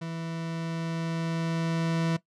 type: tone with level ramp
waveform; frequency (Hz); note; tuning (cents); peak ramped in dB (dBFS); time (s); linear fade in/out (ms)
40% pulse; 164.81; E3; 0; -32 to -23; 0.01-2.17; 10
effects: noise-tail reverb RT60 0.1 s tail -17 dB re dry + low-pass 6000 Hz 12 dB/octave